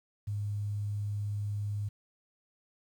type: tone with quantisation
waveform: sine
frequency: 103 Hz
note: G#2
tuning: 14 cents flat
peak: -31 dBFS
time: 0.27-1.89 s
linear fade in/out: 10 ms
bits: 10
effects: none